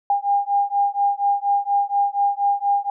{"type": "beating tone pair", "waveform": "sine", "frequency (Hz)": [804, 808.2], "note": ["G5", "G#5"], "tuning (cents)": [44, -47], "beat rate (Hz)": 4.2, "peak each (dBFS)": -20, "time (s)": [0.1, 2.9], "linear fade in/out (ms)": 2, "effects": []}